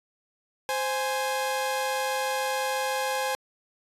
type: tone pair together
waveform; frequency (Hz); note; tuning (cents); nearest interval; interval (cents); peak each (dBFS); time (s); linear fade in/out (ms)
sawtooth; 522.4 / 830.6; C5 / G#5; -3 / 0; minor sixth; 803; -25; 0.69-3.35; 0
effects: resampled to 32000 Hz